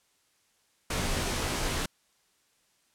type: noise with comb filter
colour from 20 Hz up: pink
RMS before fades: -30 dBFS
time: 0.9-1.86 s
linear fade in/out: 5 ms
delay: 19 ms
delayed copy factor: -0.65
effects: white hiss -69 dBFS RMS until 2.94 s + low-pass 10000 Hz 12 dB/octave